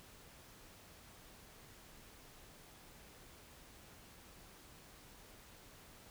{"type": "silence", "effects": ["pink hiss -59 dBFS RMS until 6.1 s"]}